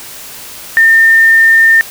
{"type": "tone", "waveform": "sine", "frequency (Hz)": 1810, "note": "A6", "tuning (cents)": 48, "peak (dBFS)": -3, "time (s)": [0.77, 1.81], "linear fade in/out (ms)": 0, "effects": ["white hiss -29 dBFS RMS until 1.9 s"]}